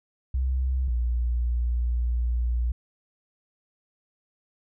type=tone pair in turn; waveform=sine; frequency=64.6 / 59.69 Hz; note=C2 / A#1; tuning=-21 / +42 cents; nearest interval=minor second; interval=137 cents; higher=first; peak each=-22 dBFS; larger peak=neither; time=0.34-0.88 / 0.88-2.72 s; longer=second; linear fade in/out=5 ms; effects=none